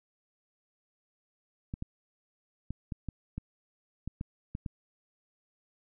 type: clicks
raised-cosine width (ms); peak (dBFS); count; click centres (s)
5; -23; 10; 1.739 / 1.824 / 2.706 / 2.922 / 3.087 / 3.38 / 4.076 / 4.211 / 4.551 / 4.662
effects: none